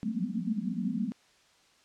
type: band-pass noise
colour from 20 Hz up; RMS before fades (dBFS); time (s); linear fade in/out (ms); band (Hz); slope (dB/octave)
pink; -32; 0.03-1.12; 0; 180 to 250; 96
effects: white hiss -63 dBFS RMS until 1.84 s + low-pass 6000 Hz 12 dB/octave